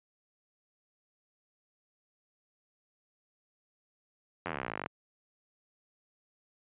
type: slowing click train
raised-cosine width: 0.5 ms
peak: -19 dBFS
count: 26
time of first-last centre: 4.46-4.861 s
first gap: 11 ms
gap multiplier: 1.03
effects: high-pass 100 Hz 12 dB/octave + resampled to 8000 Hz